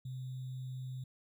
sine tone with sample-and-hold, 128.9 Hz, C3, 26 cents flat, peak -39 dBFS, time 0.05-1.04 s, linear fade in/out 5 ms, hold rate 3675 Hz, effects none

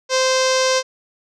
sawtooth tone with low-pass filter, 520 Hz, C5, 11 cents flat, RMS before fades -17 dBFS, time 0.09-0.83 s, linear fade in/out 50 ms, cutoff 5700 Hz, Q 3.3, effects none

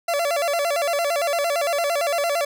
40% pulse tone with vibrato, 625 Hz, D#5, 8 cents sharp, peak -19 dBFS, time 0.08-2.45 s, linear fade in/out 5 ms, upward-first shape square, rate 8.8 Hz, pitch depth 150 cents each way, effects none

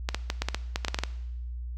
clicks, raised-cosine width 0.2 ms, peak -10 dBFS, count 12, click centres 0.089 / 0.146 / 0.301 / 0.42 / 0.486 / 0.546 / 0.759 / 0.848 / 0.883 / 0.945 / 0.988 / 1.036 s, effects noise-tail reverb RT60 0.9 s tail -17 dB re dry + added 60 Hz sine -33 dBFS peak until 1.77 s

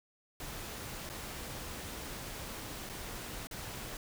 pink noise with dropouts, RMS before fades -43 dBFS, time 0.4-3.97 s, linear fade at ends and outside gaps 2 ms, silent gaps 1.092-1.098 / 2.892-2.896 / 3.471-3.511 s, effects none

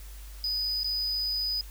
triangle tone with dropouts, 4978 Hz, D#8, in tune, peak -26 dBFS, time 0.44-1.61 s, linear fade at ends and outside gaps 1 ms, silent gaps 0.833-0.844 s, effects added 50 Hz sine -41 dBFS peak until 1.7 s + white hiss -52 dBFS RMS until 1.7 s

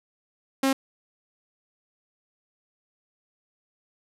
sawtooth tone, 268.9 Hz, C4, 47 cents sharp, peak -16 dBFS, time 0.63-0.73 s, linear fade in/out 5 ms, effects resampled to 32000 Hz

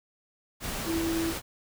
sine tone in noise, 329.6 Hz, E4, in tune, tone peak -27 dBFS, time 0.85-1.34 s, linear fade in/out 50 ms, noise pink, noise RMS -34 dBFS, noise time 0.6-1.42 s, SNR +4 dB, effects none

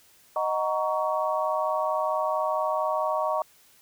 sine chord, D# minor seventh, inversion none, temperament just, 622.3 / 746.7 / 933.4 / 1120.1 Hz, D#5 / F#5 / A#5 / C#6, 0 / +16 / +2 / +18 cents, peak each -27 / -32 / -30 / -29 dBFS, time 0.36-3.42 s, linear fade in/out 2 ms, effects white hiss -58 dBFS RMS until 3.81 s

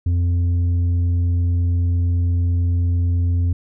triangle tone with tanh clipping, 87.1 Hz, F2, 4 cents flat, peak -16 dBFS, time 0.06-3.53 s, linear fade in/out 5 ms, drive 9 dB, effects none

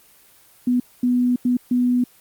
sine tone bursts at uneven times, 246.9 Hz, B3, in tune, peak -15 dBFS, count 4, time 0.67-0.8 / 1.03-1.36 / 1.45-1.57 / 1.71-2.04 s, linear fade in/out 5 ms, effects white hiss -52 dBFS RMS until 2.2 s + Opus 24 kbps

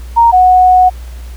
sine tone pair in turn, 931 / 735.4 Hz, A#5 / F#5, -2 / -11 cents, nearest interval major third, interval 409 cents, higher first, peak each -3 dBFS, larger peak neither, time 0.16-0.32 / 0.32-0.9 s, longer second, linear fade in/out 20 ms, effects added 60 Hz sine -24 dBFS peak until 1.36 s + pink hiss -40 dBFS RMS until 1.36 s

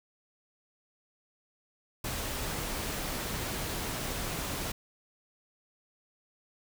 pink noise, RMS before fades -35 dBFS, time 2.04-4.72 s, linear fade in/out 5 ms, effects none

